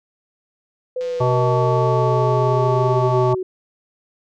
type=exponential sweep; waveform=sine; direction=down; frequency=507 to 370 Hz; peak=-21 dBFS; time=0.96-3.43 s; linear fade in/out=5 ms
type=click train; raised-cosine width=0.2 ms; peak=-24 dBFS; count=411; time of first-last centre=1.01-3.326 s; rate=177 Hz
type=harmonic tone; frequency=125.8 Hz; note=B2; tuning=32 cents sharp; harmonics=1 / 3 / 5 / 7 / 9; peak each=-18 / -23 / -22 / -23 / -25 dBFS; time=1.2-3.35 s; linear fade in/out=10 ms
effects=none